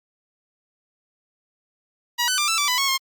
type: tone with pitch steps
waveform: 10% pulse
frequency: 961 / 1506 / 1189 / 1326 / 1162 / 997 / 1099 / 1070 Hz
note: B5 / F#6 / D6 / E6 / D6 / B5 / C#6 / C6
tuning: -48 / +30 / +21 / +10 / -19 / +16 / -15 / +38 cents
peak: -11 dBFS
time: 2.18-2.98 s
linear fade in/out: 20 ms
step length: 100 ms
effects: Opus 48 kbps